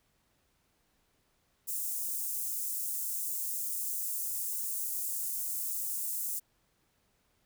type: high-pass noise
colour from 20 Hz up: white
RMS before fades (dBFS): -35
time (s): 1.67-6.4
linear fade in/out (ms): 20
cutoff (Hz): 7400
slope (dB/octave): 24
effects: pink hiss -73 dBFS RMS until 7.45 s